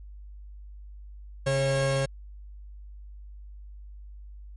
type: tone pair together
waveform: 45% pulse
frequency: 136.2 / 543.8 Hz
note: C#3 / C#5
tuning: -30 / -33 cents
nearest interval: 2 octaves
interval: 2397 cents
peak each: -26 dBFS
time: 1.46-2.06 s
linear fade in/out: 10 ms
effects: added 50 Hz sine -41 dBFS peak until 4.56 s + MP3 48 kbps